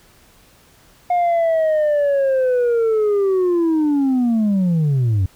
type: linear sweep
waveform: sine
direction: down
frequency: 716 to 89.3 Hz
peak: -11 dBFS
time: 1.1-5.26 s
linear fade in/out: 5 ms
effects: tanh soft clip ceiling -13 dBFS + pink hiss -51 dBFS RMS until 5.35 s